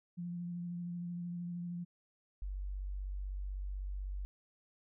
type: tone with vibrato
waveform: sine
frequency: 174.2 Hz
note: F3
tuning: 4 cents flat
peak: -38 dBFS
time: 0.17-1.85 s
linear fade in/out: 20 ms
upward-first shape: sine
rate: 13 Hz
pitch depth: 18 cents each way
type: tone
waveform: sine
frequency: 48 Hz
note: G1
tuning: 36 cents flat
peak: -37 dBFS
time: 2.42-4.25 s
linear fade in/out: 0 ms
effects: none